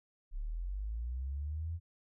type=linear sweep; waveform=sine; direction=up; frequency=32.7 to 86 Hz; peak=-35 dBFS; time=0.31-1.8 s; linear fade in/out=50 ms; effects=none